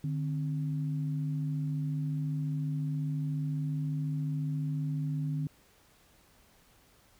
sine tone pair together, 149.9 / 264.3 Hz, D3 / C4, +36 / +18 cents, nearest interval minor seventh, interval 982 cents, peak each -30 / -39 dBFS, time 0.04-5.47 s, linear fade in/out 2 ms, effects pink hiss -63 dBFS RMS until 7.19 s

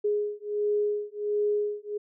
sine beating tone pair, 415.3 / 416.7 Hz, G#4 / G#4, 0 / +6 cents, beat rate 1.4 Hz, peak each -28 dBFS, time 0.04-1.98 s, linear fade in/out 10 ms, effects none

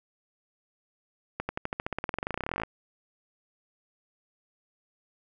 accelerating click train, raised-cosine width 0.5 ms, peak -15 dBFS, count 29, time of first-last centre 1.4-2.635 s, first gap 90 ms, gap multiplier 0.94, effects none

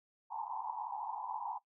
white band-pass noise, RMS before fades -41 dBFS, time 0.3-1.59 s, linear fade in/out 20 ms, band 800 to 980 Hz, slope 96 dB/octave, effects noise-tail reverb RT60 0.1 s tail -17 dB re dry

